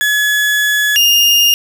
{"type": "tone pair in turn", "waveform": "35% pulse", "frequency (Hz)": [1700, 2827], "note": ["G#6", "F7"], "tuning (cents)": [40, 20], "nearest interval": "major sixth", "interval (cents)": 880, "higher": "second", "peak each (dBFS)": [-9, -6], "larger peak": "second", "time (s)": [[0.01, 0.96], [0.96, 1.54]], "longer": "first", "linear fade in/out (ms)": 0, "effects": []}